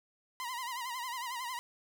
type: tone with vibrato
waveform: sawtooth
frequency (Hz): 987.8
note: B5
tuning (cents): 0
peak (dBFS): -33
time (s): 0.4-1.59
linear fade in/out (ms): 0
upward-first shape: sine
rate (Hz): 11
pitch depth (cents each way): 100
effects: 10-bit